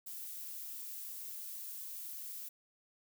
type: noise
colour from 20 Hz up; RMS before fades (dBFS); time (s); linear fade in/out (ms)
violet; -45; 0.06-2.49; 10
effects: none